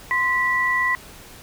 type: tone pair together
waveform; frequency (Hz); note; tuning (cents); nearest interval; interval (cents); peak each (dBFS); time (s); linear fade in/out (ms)
sine; 1036 / 1955.7; C6 / B6; -17 / -17; major seventh; 1100; -23 / -19; 0.11-0.95; 0
effects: pink hiss -43 dBFS RMS until 1.42 s